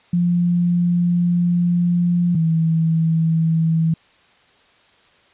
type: tone pair in turn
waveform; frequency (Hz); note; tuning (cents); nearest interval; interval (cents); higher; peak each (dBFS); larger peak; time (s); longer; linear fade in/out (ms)
sine; 174.61 / 162.54; F3 / E3; 0 / -24; minor second; 124; first; -14 / -14; neither; 0.13-2.35 / 2.35-3.94; first; 5
effects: white hiss -54 dBFS RMS until 5.33 s + resampled to 8000 Hz